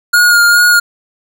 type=tone with vibrato; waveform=square; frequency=1427 Hz; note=F6; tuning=37 cents sharp; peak=-6 dBFS; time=0.13-0.8 s; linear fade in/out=10 ms; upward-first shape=sine; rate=2.4 Hz; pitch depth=22 cents each way; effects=none